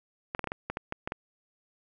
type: clicks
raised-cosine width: 0.5 ms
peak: -17 dBFS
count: 10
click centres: 0.349 / 0.393 / 0.442 / 0.473 / 0.519 / 0.7 / 0.771 / 0.924 / 1.075 / 1.121 s
effects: none